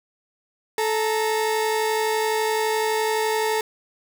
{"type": "tone pair together", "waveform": "30% pulse", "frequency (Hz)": [435.6, 923], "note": ["A4", "A#5"], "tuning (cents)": [-17, -17], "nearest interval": "octave + minor second", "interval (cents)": 1300, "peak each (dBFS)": [-19, -24], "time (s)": [0.78, 3.61], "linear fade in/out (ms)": 2, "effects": []}